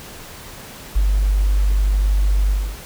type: tone with ADSR envelope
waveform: sine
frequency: 49.26 Hz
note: G1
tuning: 9 cents sharp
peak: -11 dBFS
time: 0.95-2.78 s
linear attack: 20 ms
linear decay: 34 ms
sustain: -2 dB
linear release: 280 ms
effects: pink hiss -37 dBFS RMS until 2.85 s